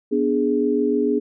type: chord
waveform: sine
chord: G# diminished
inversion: first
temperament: equal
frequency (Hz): 246.9 / 293.7 / 415.3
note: B3 / D4 / G#4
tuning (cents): 0 / 0 / 0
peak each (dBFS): -22 / -22 / -20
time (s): 0.11-1.2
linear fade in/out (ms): 20
effects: none